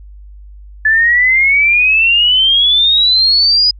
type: exponential sweep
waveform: sine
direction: up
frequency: 1730 to 5000 Hz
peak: -7 dBFS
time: 0.85-3.71 s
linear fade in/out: 5 ms
effects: added 50 Hz sine -32 dBFS peak until 3.79 s